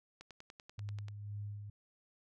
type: click train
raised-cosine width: 0.2 ms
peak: -34 dBFS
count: 10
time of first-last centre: 0.21-1.084 s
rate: 10.3 Hz
type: tone with tremolo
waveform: sine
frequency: 103 Hz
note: G#2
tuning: 14 cents flat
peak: -39 dBFS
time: 0.78-1.7 s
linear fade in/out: 5 ms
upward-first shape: sine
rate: 2 Hz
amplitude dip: 45%
effects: none